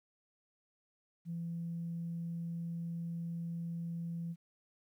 sine tone, 168.5 Hz, E3, 38 cents sharp, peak -36 dBFS, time 1.25-4.36 s, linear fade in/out 50 ms, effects tanh soft clip ceiling -32 dBFS + 12-bit

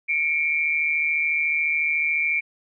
sine tone pair together, 2195 / 2349 Hz, C#7 / D7, -18 / 0 cents, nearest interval minor second, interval 118 cents, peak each -25 / -21 dBFS, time 0.08-2.41 s, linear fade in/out 20 ms, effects none

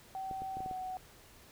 sine tone with pitch glide, 766 to 745.5 Hz, G5 to F#5, -40 to +13 cents, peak -37 dBFS, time 0.15-0.97 s, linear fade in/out 0 ms, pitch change -47 cents, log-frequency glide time 0.57-0.73 s
clicks, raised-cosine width 2 ms, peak -32 dBFS, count 6, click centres 0.312 / 0.42 / 0.57 / 0.605 / 0.661 / 0.712 s
effects pink hiss -58 dBFS RMS until 1.51 s

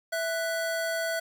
square tone pair together, 659.3 / 1482.9 Hz, E5 / F#6, 0 / +3 cents, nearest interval octave + major second, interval 1403 cents, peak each -30 / -33 dBFS, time 0.12-1.2 s, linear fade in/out 10 ms, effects 9-bit

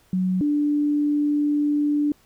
sine tone pair in turn, 185 / 293.7 Hz, F#3 / D4, 0 / 0 cents, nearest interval minor sixth, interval 800 cents, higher second, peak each -19 / -18 dBFS, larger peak second, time 0.13-0.41 / 0.41-2.12 s, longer second, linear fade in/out 2 ms, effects pink hiss -59 dBFS RMS until 2.25 s

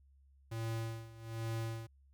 square tone with tremolo, 113.4 Hz, A#2, 47 cents flat, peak -36 dBFS, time 0.51-1.87 s, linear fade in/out 10 ms, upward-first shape sine, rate 1.2 Hz, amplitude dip 85%, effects added 68 Hz sine -62 dBFS peak until 2.13 s

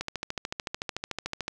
click train, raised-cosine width 0.2 ms, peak -14 dBFS, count 21, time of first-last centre 0.01-1.481 s, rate 13.6 Hz, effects none

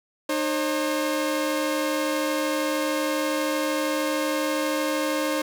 sawtooth tone pair together, 304.8 / 536.8 Hz, D#4 / C5, -36 / +44 cents, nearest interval minor seventh, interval 980 cents, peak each -22 dBFS, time 0.29-5.42 s, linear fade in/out 5 ms, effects none

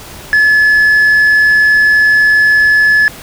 sine tone with tanh clipping, 1716 Hz, A6, 44 cents flat, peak -6 dBFS, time 0.33-3.08 s, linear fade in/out 0 ms, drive 2 dB, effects pink hiss -31 dBFS RMS until 3.22 s

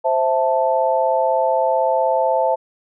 sine chord, A minor, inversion first, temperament equal, 523.3 / 659.3 / 880 Hz, C5 / E5 / A5, 0 / 0 / 0 cents, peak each -19 dBFS, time 0.04-2.56 s, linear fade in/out 20 ms, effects none

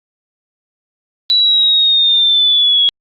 sine linear sweep, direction down, 3951 to 3322 Hz, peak -8 dBFS, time 1.3-2.89 s, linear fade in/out 0 ms, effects Opus 48 kbps

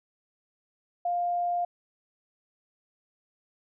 sine tone, 702 Hz, F5, 9 cents sharp, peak -25 dBFS, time 1.05-1.65 s, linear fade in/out 5 ms, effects none

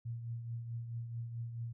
sine tone with tremolo, 116.8 Hz, A#2, 4 cents sharp, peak -36 dBFS, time 0.05-1.73 s, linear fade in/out 10 ms, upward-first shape triangle, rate 4.6 Hz, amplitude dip 55%, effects none

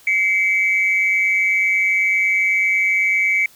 sine tone pair together, 2093 / 2285 Hz, C7 / D7, 0 / -48 cents, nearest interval major second, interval 152 cents, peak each -18 / -15 dBFS, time 0.07-3.46 s, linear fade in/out 2 ms, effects tanh soft clip ceiling -8 dBFS + white hiss -49 dBFS RMS until 3.55 s

